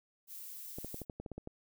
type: noise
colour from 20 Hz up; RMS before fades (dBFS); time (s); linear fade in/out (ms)
violet; -47; 0.27-1.05; 50
type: clicks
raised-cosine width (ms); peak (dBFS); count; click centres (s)
2; -29; 10; 0.785 / 0.846 / 0.944 / 1.017 / 1.098 / 1.2 / 1.262 / 1.317 / 1.38 / 1.474
effects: none